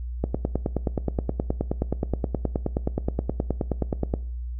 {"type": "click train", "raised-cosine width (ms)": 2, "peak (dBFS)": -10, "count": 38, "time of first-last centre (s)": [0.24, 4.139], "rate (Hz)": 9.49, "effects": ["noise-tail reverb RT60 0.5 s tail -20 dB re dry", "added 60 Hz sine -29 dBFS peak until 4.59 s"]}